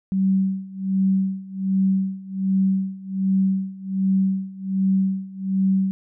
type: tone with tremolo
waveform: sine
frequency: 191.6 Hz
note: G3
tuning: 39 cents flat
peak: -15 dBFS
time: 0.12-5.91 s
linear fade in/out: 0 ms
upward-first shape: sine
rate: 1.3 Hz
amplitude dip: 90%
effects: none